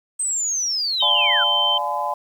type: linear sweep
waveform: sine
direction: down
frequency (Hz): 8372 to 1318.5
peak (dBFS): -20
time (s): 0.19-1.44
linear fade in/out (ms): 10
type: tone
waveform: sine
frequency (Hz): 3104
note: G7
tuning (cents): -18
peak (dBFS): -17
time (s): 1-1.78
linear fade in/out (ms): 5
type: chord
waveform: sine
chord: D diminished seventh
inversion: none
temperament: just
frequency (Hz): 587.3 / 704.8 / 845.8 / 1014.9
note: D5 / F5 / Ab5 / Cb6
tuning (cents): 0 / +16 / +31 / +47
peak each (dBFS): -29 / -29 / -25 / -25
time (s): 1.02-2.14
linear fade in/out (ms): 5
effects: 8-bit